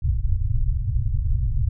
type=low-pass noise; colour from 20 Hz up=pink; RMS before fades=-21 dBFS; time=0.02-1.69 s; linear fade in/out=10 ms; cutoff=130 Hz; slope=96 dB/octave; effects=none